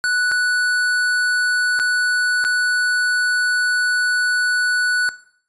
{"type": "tone with dropouts", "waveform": "square", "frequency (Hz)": 1480, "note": "F#6", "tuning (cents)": 0, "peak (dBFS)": -17, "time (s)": [0.04, 5.09], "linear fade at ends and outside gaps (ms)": 0, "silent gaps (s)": [[0.314, 0.318], [1.791, 1.798], [2.441, 2.449]], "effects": ["noise-tail reverb RT60 0.6 s tail -17 dB re dry", "resampled to 24000 Hz"]}